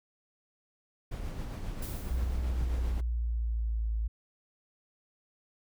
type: noise with tremolo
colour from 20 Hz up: brown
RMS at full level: -36 dBFS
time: 1.11-3.01 s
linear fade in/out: 10 ms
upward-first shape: sine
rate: 7.5 Hz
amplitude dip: 30%
type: noise with exponential decay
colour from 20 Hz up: blue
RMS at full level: -42 dBFS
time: 1.82-2.65 s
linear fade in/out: 5 ms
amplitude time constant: 180 ms
type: tone with pitch glide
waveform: sine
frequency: 61.74 to 55 Hz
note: B1 to A1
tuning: 0 to 0 cents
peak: -28 dBFS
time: 2.1-4.08 s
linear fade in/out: 10 ms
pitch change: -200 cents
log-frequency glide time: 2.42-3.89 s
effects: none